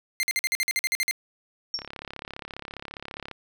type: tone bursts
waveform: sawtooth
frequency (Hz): 2093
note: C7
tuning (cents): 0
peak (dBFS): -19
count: 12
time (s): 0.2-1.111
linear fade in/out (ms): 0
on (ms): 31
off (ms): 49
type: tone with exponential decay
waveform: sine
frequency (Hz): 5490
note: F8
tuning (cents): -31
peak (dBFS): -22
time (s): 1.74-1.87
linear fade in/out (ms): 1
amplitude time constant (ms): 27
type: click train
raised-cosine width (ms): 0.3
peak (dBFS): -20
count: 54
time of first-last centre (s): 1.79-3.313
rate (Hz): 34.8
effects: none